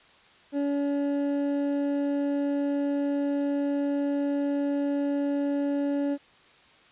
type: tone pair together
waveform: triangle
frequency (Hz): 284 / 568.4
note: C#4 / C#5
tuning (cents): +42 / +43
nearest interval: octave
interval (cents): 1201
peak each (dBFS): -23 / -30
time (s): 0.52-6.18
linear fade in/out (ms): 50
effects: white hiss -56 dBFS RMS until 6.91 s + resampled to 8000 Hz